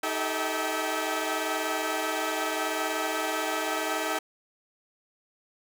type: tone cluster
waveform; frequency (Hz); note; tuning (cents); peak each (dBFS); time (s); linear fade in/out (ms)
15% pulse; 313.6 / 385.7 / 433.8 / 648 / 776; D#4 / G4 / A4 / E5 / G5; +14 / -28 / -25 / -30 / -18; -27 / -32 / -27 / -27 / -28; 0.03-4.19; 5
effects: none